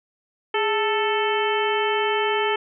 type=harmonic tone with a mistuned harmonic; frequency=440 Hz; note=A4; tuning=in tune; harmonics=1 / 2 / 3 / 4 / 5 / 6 / 7; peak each=-23 / -25 / -29 / -30 / -30 / -32 / -30 dBFS; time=0.54-2.56 s; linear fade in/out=5 ms; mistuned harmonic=1; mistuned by=-93 cents; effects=none